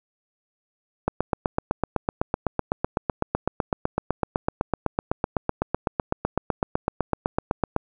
click train, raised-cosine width 1 ms, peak -7 dBFS, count 54, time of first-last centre 1.08-7.763 s, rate 7.93 Hz, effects none

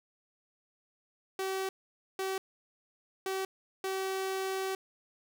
sawtooth tone bursts at uneven times, 382.4 Hz, G4, 43 cents flat, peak -28 dBFS, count 4, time 1.39-1.69 / 2.19-2.38 / 3.26-3.45 / 3.84-4.75 s, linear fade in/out 2 ms, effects none

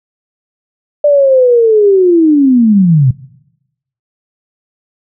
sine linear sweep, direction down, 593 to 121.5 Hz, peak -4 dBFS, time 1.04-3.11 s, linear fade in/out 5 ms, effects noise-tail reverb RT60 0.9 s tail -21 dB re dry

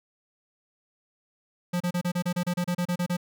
square tone bursts, 176.9 Hz, F3, 23 cents sharp, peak -25 dBFS, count 14, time 1.73-3.169 s, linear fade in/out 10 ms, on 74 ms, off 31 ms, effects none

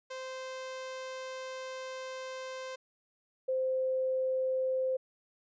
sawtooth / sine tone pair in turn, 520 / 520 Hz, C5 / C5, -11 / -11 cents, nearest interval unison, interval 0 cents, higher neither, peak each -35 / -28 dBFS, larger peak second, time 0.1-2.76 / 3.48-4.97 s, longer first, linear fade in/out 10 ms, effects resampled to 16000 Hz

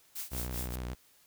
blue noise with tremolo, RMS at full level -37 dBFS, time 0.15-0.76 s, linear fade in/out 10 ms, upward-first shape triangle, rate 5.1 Hz, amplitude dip 95%
sawtooth tone with vibrato, 61.74 Hz, B1, in tune, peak -32 dBFS, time 0.31-0.95 s, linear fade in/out 20 ms, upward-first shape sine, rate 6.9 Hz, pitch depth 57 cents each way
effects white hiss -64 dBFS RMS until 1.26 s

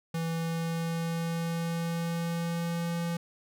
square tone with pitch glide, 164.9 to 169.63 Hz, E3 to E3, +1 to +50 cents, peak -30 dBFS, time 0.14-3.17 s, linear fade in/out 5 ms, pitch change +49 cents, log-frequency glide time 0.28-2.96 s, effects none

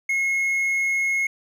triangle tone, 2167 Hz, C#7, 40 cents flat, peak -18 dBFS, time 0.09-1.27 s, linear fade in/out 5 ms, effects none

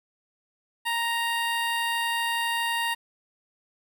15% pulse tone with notch filter, 932.3 Hz, A#5, in tune, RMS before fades -27 dBFS, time 0.85-2.95 s, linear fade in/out 20 ms, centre 6500 Hz, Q 1.1, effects 9-bit

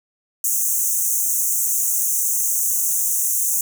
pink high-pass noise, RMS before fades -20 dBFS, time 0.44-3.61 s, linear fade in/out 2 ms, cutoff 6100 Hz, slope 96 dB/octave, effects none

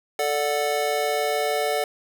square chord, D major, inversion second, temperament just, 440.5 / 587.3 / 734.2 Hz, A4 / D5 / F#5, +2 / 0 / -14 cents, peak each -27 dBFS, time 0.19-1.84 s, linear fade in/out 2 ms, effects none

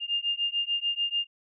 sine beating tone pair, 2809 / 2815.8 Hz, F7 / F7, +9 / +14 cents, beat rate 6.8 Hz, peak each -29 dBFS, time 0-1.27 s, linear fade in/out 50 ms, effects none

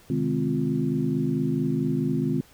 sine tone cluster, 130.2 / 154.6 / 210.7 / 259.3 / 348.4 Hz, C3 / D#3 / G#3 / C4 / F4, -8 / -11 / +25 / -15 / -4 cents, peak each -32 / -27 / -30 / -26 / -31 dBFS, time 0.1-2.41 s, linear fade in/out 2 ms, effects pink hiss -54 dBFS RMS until 2.53 s

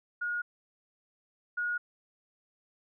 sine tone pair in turn, 1438 / 1443.8 Hz, F#6 / F#6, -50 / -43 cents, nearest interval unison, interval 7 cents, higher second, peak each -30 / -29 dBFS, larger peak second, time 0.21-0.42 / 1.57-1.78 s, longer neither, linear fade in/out 10 ms, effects none

